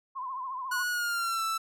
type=tone with vibrato; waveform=sine; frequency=1039 Hz; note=C6; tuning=12 cents flat; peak=-33 dBFS; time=0.15-0.84 s; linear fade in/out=20 ms; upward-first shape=triangle; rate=14 Hz; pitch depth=100 cents each way
type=tone with pitch glide; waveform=45% pulse; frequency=1461 to 1324.4 Hz; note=F#6 to E6; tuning=-22 to +8 cents; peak=-28 dBFS; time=0.71-1.58 s; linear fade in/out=10 ms; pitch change=-170 cents; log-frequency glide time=0.9-1.44 s
effects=none